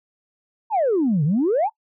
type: exponential two-way sweep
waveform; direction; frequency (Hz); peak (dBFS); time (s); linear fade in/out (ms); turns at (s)
sine; down then up; 941 to 138.59 to 941; -15; 0.7-1.7; 50; 1.24
effects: noise-tail reverb RT60 0.1 s tail -24 dB re dry + tanh soft clip ceiling -13 dBFS